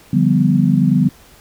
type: chord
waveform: sine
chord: G dominant seventh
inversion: second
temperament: equal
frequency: 146.83 / 174.61 / 196 / 246.9 Hz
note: D3 / F3 / G3 / B3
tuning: 0 / 0 / 0 / 0 cents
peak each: -16 dBFS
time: 0.13-1.09 s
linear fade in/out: 5 ms
effects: pink hiss -46 dBFS RMS until 1.4 s